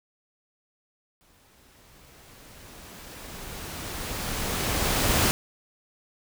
pink noise with exponential growth, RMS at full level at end -21 dBFS, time 1.21-5.31 s, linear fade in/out 0 ms, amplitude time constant 890 ms, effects none

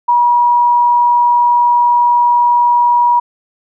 sine tone, 962 Hz, B5, 46 cents flat, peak -7 dBFS, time 0.08-3.2 s, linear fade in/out 10 ms, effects none

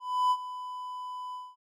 triangle tone with ADSR envelope, 1000 Hz, B5, 21 cents sharp, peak -19 dBFS, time 0-1.56 s, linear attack 310 ms, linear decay 55 ms, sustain -15 dB, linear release 220 ms, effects none

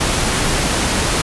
pink noise, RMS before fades -17 dBFS, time 0-1.22 s, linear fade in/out 10 ms, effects resampled to 24000 Hz

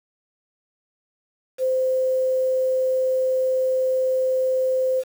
sine tone with quantisation, 518 Hz, C5, 17 cents flat, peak -18 dBFS, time 1.58-5.04 s, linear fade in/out 50 ms, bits 7, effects none

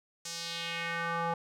square tone with band-pass filter sweep, 168.3 Hz, E3, 36 cents sharp, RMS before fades -35 dBFS, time 0.25-1.34 s, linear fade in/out 5 ms, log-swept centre 6500 to 860 Hz, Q 2, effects none

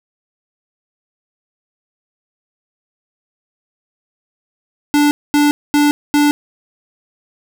square tone bursts, 292.7 Hz, D4, 6 cents flat, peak -10 dBFS, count 4, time 4.94-6.31 s, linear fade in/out 0 ms, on 170 ms, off 230 ms, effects none

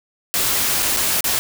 white noise with dropouts, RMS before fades -19 dBFS, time 0.34-1.39 s, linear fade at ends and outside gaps 0 ms, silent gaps 0.823-0.827 / 0.965-0.97 / 1.207-1.242 s, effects none

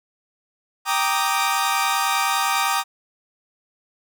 sawtooth chord, Eb major seventh, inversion first, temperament equal, 784 / 932.3 / 1174.7 / 1244.5 Hz, G5 / Bb5 / D6 / Eb6, 0 / 0 / 0 / 0 cents, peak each -21 dBFS, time 0.85-2.84 s, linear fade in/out 50 ms, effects none

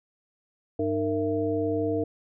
sine tone cluster, 100.7 / 304.4 / 460.2 / 667 Hz, G2 / D#4 / A#4 / E5, +47 / -38 / -22 / +20 cents, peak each -33 / -28 / -27 / -33 dBFS, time 0.79-2.04 s, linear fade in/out 5 ms, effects none

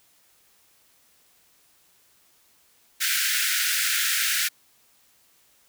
pink high-pass noise, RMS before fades -24 dBFS, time 3-4.49 s, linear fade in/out 20 ms, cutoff 1400 Hz, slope 96 dB/octave, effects white hiss -61 dBFS RMS until 5.68 s

